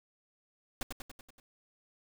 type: noise with echo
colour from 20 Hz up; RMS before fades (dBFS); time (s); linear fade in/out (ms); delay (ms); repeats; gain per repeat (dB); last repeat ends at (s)
pink; -35; 0.81-0.83; 2; 95; 6; -4; 1.4
effects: none